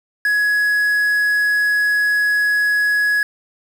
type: tone with quantisation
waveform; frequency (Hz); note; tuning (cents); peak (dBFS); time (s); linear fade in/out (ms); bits
triangle; 1678; G#6; +17; -12; 0.25-3.23; 2; 6
effects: none